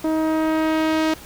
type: tone with low-pass filter sweep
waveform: sawtooth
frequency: 315.8 Hz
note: D#4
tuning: 26 cents sharp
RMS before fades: -20 dBFS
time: 0.04-1.14 s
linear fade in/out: 5 ms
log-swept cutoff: 830 to 5700 Hz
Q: 0.71
effects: pink hiss -41 dBFS RMS until 1.25 s